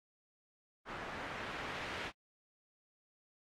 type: noise with low-pass filter sweep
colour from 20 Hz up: white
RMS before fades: -44 dBFS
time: 0.85-2.12 s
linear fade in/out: 50 ms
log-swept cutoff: 1400 to 2300 Hz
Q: 1.1
effects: AAC 48 kbps